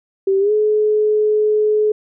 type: tone with pitch glide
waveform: sine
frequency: 388.1 to 425.7 Hz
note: G4 to G#4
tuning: -17 to +43 cents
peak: -12 dBFS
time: 0.27-1.92 s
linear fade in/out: 5 ms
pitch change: +160 cents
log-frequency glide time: 0.39-0.52 s
effects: none